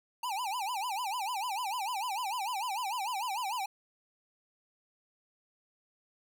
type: tone with vibrato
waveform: square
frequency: 880 Hz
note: A5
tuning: in tune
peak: -33 dBFS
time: 0.23-3.66 s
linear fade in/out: 5 ms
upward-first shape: sine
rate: 6.7 Hz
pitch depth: 250 cents each way
effects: none